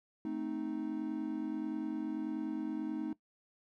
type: chord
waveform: triangle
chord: A diminished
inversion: none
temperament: equal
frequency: 220 / 261.6 / 311.1 Hz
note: A3 / C4 / Eb4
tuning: 0 / 0 / 0 cents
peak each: -39 / -39 / -35 dBFS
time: 0.25-3.13 s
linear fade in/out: 2 ms
effects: noise-tail reverb RT60 0.1 s tail -19 dB re dry